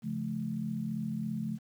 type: chord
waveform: sine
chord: Db augmented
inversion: none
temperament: just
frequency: 138.59 / 173.24 / 216.5 Hz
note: Db3 / F3 / A3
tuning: 0 / -14 / -28 cents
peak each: -39 / -38 / -34 dBFS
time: 0.02-1.59 s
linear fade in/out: 50 ms
effects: 10-bit